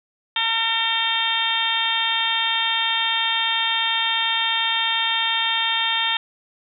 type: harmonic tone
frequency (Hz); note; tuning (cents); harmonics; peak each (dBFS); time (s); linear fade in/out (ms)
454.3; A#4; -45; 2 / 3 / 4 / 5 / 6 / 7 / 8; -27 / -31 / -27 / -30 / -29 / -24 / -24; 0.36-6.17; 2
effects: none